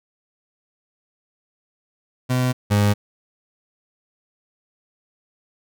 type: tone pair in turn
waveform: 30% pulse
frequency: 126.6 / 102.93 Hz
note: B2 / G#2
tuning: +43 / -15 cents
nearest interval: major third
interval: 358 cents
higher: first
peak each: -15 / -12 dBFS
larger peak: second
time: 2.29-2.53 / 2.7-2.94 s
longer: neither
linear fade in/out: 20 ms
effects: none